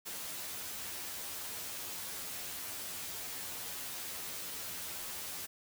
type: noise with comb filter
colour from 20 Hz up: white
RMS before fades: -42 dBFS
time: 0.05-5.47 s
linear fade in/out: 20 ms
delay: 11 ms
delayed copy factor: +0.9
effects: none